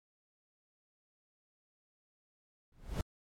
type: noise with exponential growth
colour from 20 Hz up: brown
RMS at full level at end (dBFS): -28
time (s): 2.72-3.01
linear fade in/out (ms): 2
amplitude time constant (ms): 61
effects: MP3 64 kbps